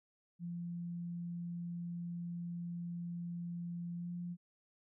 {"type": "tone with pitch glide", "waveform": "sine", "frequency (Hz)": [172.5, 174.81], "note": ["F3", "F3"], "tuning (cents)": [-21, 2], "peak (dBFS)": -39, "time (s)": [0.39, 4.37], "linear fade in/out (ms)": 50, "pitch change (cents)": 23, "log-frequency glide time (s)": [3.97, 4.1], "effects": []}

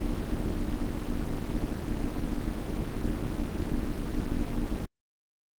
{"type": "noise with amplitude modulation", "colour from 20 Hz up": "brown", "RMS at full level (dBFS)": -26, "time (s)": [0, 4.86], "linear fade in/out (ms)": 10, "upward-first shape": "sine", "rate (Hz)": 266, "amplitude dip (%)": 100, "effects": ["Opus 32 kbps"]}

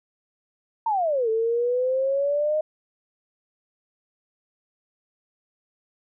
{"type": "exponential two-way sweep", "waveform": "sine", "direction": "down then up", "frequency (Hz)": [930, 439.5, 622], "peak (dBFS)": -20, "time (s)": [0.86, 2.61], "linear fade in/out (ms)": 5, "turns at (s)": 1.29, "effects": []}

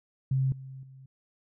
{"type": "tone with level steps", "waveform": "sine", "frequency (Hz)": 132.9, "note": "C3", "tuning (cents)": 27, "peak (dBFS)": [-23, -40, -47], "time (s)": [0.31, 1.06], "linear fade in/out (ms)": 5, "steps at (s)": [0.52, 0.83], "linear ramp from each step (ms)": 2, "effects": []}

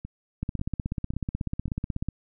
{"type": "two click trains", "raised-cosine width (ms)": 5, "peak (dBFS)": [-16, -24], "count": [28, 4], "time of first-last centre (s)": [[0.43, 2.086], [0.05, 1.68]], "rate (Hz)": [16.3, 1.84], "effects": []}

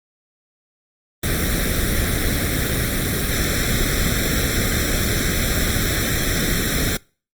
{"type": "noise with comb filter", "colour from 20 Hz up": "pink", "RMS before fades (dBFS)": -20, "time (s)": [1.23, 6.97], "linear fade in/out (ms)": 5, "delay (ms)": 0.53, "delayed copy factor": 1, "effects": ["noise-tail reverb RT60 0.4 s tail -26 dB re dry", "Opus 32 kbps"]}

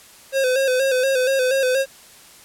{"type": "tone with vibrato", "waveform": "square", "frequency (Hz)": 523.3, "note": "C5", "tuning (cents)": 0, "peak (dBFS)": -17, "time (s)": [0.32, 1.86], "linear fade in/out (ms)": 50, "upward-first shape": "square", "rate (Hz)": 4.2, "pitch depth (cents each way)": 53, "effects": ["white hiss -46 dBFS RMS until 2.44 s", "low-pass 12000 Hz 12 dB/octave"]}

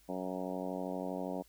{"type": "harmonic tone with a mistuned harmonic", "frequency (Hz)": 92.5, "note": "F#2", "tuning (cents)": 0, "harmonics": [2, 3, 4, 5, 6, 7, 8, 9, 10], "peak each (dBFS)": [-42, -41, -46, -45, -43, -44, -47, -50, -51], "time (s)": [0.08, 1.43], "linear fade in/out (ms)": 20, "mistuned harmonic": 10, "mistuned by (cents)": 22, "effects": ["added 50 Hz sine -66 dBFS peak until 1.48 s", "white hiss -66 dBFS RMS until 1.48 s"]}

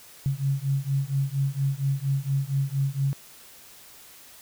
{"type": "beating tone pair", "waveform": "sine", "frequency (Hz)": [135.4, 139.7], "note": ["C#3", "C#3"], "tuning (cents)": [-40, 14], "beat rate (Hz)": 4.3, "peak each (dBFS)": -26, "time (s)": [0.26, 3.13], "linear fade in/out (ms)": 0, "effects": ["white hiss -49 dBFS RMS until 4.41 s"]}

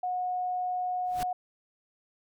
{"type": "tone", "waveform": "sine", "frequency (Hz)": 728, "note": "F#5", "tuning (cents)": -28, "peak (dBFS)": -28, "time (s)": [0.03, 1.33], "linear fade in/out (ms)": 5}
{"type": "noise with exponential growth", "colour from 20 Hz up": "pink", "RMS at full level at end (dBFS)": -34, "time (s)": [1.05, 1.23], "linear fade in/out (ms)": 1, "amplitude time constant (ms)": 39}
{"effects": []}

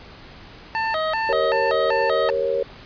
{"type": "tone with vibrato", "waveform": "25% pulse", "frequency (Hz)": 750, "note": "F#5", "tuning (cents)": 23, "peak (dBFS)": -17, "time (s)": [0.75, 2.3], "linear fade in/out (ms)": 0, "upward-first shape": "square", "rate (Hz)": 2.6, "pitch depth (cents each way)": 300}
{"type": "chord", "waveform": "sine", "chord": "G diminished", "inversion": "none", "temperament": "equal with one note detuned", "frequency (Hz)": [392, 466.2, 550.2], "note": ["G4", "Bb4", "Db5"], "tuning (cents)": [0, 0, -13], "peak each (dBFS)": [-28, -23, -22], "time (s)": [1.29, 2.63], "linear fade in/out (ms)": 2}
{"effects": ["pink hiss -43 dBFS RMS until 2.85 s", "resampled to 11025 Hz"]}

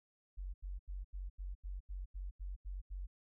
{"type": "tone bursts", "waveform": "sine", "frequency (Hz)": 46.56, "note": "F#1", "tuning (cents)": 12, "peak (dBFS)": -40, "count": 11, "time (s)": [0.37, 3.07], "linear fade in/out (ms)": 20, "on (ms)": 170, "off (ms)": 83, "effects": []}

